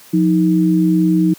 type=tone pair together; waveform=sine; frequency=177.29 / 315.9 Hz; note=F3 / D#4; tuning=+26 / +26 cents; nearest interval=minor seventh; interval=1000 cents; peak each=-13 dBFS; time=0.13-1.34 s; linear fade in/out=10 ms; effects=white hiss -43 dBFS RMS until 1.38 s + high-pass 100 Hz 12 dB/octave